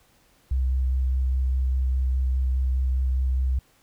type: tone with vibrato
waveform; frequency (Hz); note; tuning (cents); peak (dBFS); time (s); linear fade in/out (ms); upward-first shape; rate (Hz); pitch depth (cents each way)
sine; 64.6; C2; -21; -20; 0.51-3.59; 5; square; 4.9; 11
effects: pink hiss -61 dBFS RMS until 3.82 s